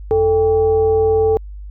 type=tone with frequency modulation; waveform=sine; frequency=440 Hz; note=A4; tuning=in tune; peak=-11 dBFS; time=0.11-1.37 s; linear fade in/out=0 ms; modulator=351 Hz; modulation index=0.48; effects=added 50 Hz sine -29 dBFS peak until 1.7 s